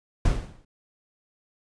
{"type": "noise with exponential decay", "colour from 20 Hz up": "brown", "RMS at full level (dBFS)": -18, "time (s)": [0.25, 0.65], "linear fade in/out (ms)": 5, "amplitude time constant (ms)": 86, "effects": ["resampled to 22050 Hz"]}